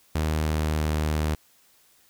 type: tone with pitch glide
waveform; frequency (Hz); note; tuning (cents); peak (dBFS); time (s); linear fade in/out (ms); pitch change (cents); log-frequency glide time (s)
sawtooth; 77.78 to 76.84; D#2 to D#2; 0 to -21; -19; 0.15-1.35; 5; -21; 0.3-0.93
effects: white hiss -60 dBFS RMS until 2.09 s